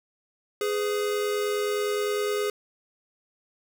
square tone pair together, 415.3 / 505 Hz, G#4 / B4, 0 / +39 cents, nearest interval minor third, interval 339 cents, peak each -26 / -33 dBFS, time 0.61-2.5 s, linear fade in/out 2 ms, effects none

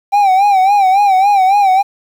triangle tone with vibrato, 784 Hz, G5, in tune, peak -5 dBFS, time 0.12-1.83 s, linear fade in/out 20 ms, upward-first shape sine, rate 3.6 Hz, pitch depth 92 cents each way, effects 7-bit

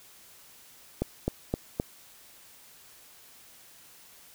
click train, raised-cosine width 2 ms, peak -13 dBFS, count 4, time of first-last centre 1.02-1.799 s, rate 3.85 Hz, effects white hiss -54 dBFS RMS until 4.34 s

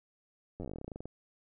slowing click train, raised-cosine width 2 ms, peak -28 dBFS, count 19, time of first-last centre 0.6-1.056 s, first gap 10 ms, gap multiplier 1.1, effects none

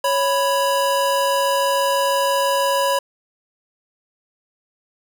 square tone pair together, 554.4 / 988.7 Hz, C#5 / B5, 0 / +2 cents, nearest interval minor seventh, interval 1002 cents, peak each -20 dBFS, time 0.04-2.99 s, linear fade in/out 5 ms, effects none

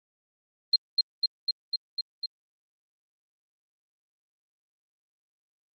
sine tone with echo, 4186 Hz, C8, in tune, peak -16 dBFS, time 0.73-0.76 s, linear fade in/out 5 ms, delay 250 ms, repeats 6, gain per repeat -2 dB, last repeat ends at 2.26 s, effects Opus 24 kbps

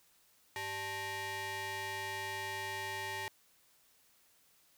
sawtooth ring-modulated tone, 490 Hz, B4, 14 cents flat, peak -31 dBFS, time 0.56-3.28 s, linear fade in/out 0 ms, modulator 1370 Hz, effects white hiss -68 dBFS RMS until 4.77 s

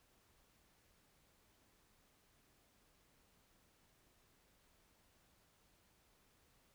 silence, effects pink hiss -73 dBFS RMS until 6.74 s

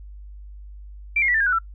sine tone with pitch steps, 2349 / 2142 / 1952.6 / 1780.2 / 1623.1 / 1479.8 / 1349.1 Hz, D7 / C7 / B6 / A6 / G#6 / F#6 / E6, 0 / +40 / -20 / +20 / -40 / 0 / +40 cents, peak -17 dBFS, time 1.16-1.587 s, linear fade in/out 5 ms, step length 61 ms, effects noise-tail reverb RT60 0.1 s tail -23 dB re dry + added 50 Hz sine -37 dBFS peak until 1.74 s

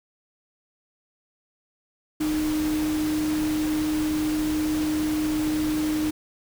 sine tone in noise, 307.1 Hz, D#4, 23 cents flat, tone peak -22 dBFS, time 2.2-6.11 s, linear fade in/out 10 ms, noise pink, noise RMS -34 dBFS, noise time 2.2-6.11 s, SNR +9 dB, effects none

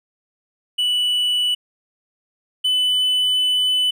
triangle tone pair in turn, 2960 / 3001 Hz, F#7 / F#7, 0 / +24 cents, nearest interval unison, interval 24 cents, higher second, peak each -15 / -14 dBFS, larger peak second, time 0.78-1.55 / 2.64-3.91 s, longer second, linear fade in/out 10 ms, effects none

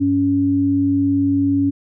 sine tone pair together, 99.16 / 279.9 Hz, G2 / C#4, +20 / +17 cents, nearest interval octave + tritone, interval 1797 cents, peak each -23 / -14 dBFS, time 0-1.71 s, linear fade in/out 20 ms, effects none

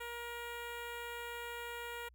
10% pulse tone with notch filter, 473.9 Hz, A#4, 28 cents sharp, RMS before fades -44 dBFS, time 0-2.09 s, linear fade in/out 10 ms, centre 5900 Hz, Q 1.2, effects added 60 Hz sine -60 dBFS peak until 2.14 s

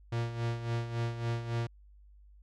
45% pulse tone with tremolo, 117 Hz, A#2, 7 cents sharp, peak -29 dBFS, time 0.12-1.67 s, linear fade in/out 5 ms, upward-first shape sine, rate 3.6 Hz, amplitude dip 65%, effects added 50 Hz sine -54 dBFS peak until 2.42 s + low-pass 5000 Hz 12 dB/octave

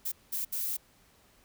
violet noise bursts at uneven times, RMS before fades -33 dBFS, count 3, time 0.05-0.12 / 0.32-0.45 / 0.52-0.77 s, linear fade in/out 10 ms, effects pink hiss -63 dBFS RMS until 1.44 s

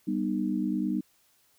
sine chord, G augmented, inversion none, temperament just, 196 / 245 / 306.2 Hz, G3 / B3 / D#4, 0 / -14 / -28 cents, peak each -30 / -31 / -30 dBFS, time 0.07-1.01 s, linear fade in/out 10 ms, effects white hiss -66 dBFS RMS until 1.58 s

